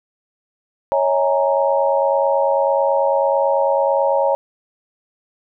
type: chord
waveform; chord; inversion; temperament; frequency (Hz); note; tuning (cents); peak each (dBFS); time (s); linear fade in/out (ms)
sine; A# half-diminished seventh; first; equal with one note detuned; 554.4 / 643.5 / 830.6 / 932.3; C#5 / E5 / G#5 / A#5; 0 / -42 / 0 / 0; -16 / -22 / -22 / -21; 0.92-4.35; 0
effects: none